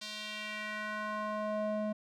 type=tone with band-pass filter sweep; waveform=square; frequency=212.5 Hz; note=G#3; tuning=40 cents sharp; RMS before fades=-37 dBFS; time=0.01-1.93 s; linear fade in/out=10 ms; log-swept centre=4400 to 450 Hz; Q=1.9; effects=none